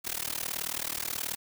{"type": "noise with amplitude modulation", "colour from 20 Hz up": "white", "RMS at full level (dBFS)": -30, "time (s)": [0.04, 1.36], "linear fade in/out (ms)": 20, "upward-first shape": "sine", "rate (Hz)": 38.6, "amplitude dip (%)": 100, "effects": []}